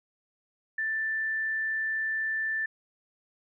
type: tone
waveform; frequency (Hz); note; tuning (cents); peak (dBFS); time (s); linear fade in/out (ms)
sine; 1768; A6; +8; -27; 0.78-2.66; 5
effects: none